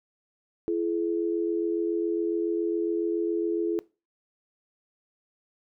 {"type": "tone pair together", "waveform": "sine", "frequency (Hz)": [337.7, 424.9], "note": ["E4", "G#4"], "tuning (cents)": [42, 40], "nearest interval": "major third", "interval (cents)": 398, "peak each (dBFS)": [-26, -28], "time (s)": [0.68, 3.79], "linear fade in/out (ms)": 0, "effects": ["noise-tail reverb RT60 0.3 s tail -21 dB re dry"]}